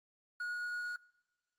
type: tone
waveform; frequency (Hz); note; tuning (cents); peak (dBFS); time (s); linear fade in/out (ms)
triangle; 1449; F#6; -37; -34; 0.4-0.96; 2
effects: noise-tail reverb RT60 1.0 s tail -24 dB re dry + Opus 24 kbps